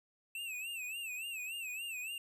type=tone with vibrato; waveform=square; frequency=2637 Hz; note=E7; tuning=in tune; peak=-40 dBFS; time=0.35-2.18 s; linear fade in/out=2 ms; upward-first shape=sine; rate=3.5 Hz; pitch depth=120 cents each way; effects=none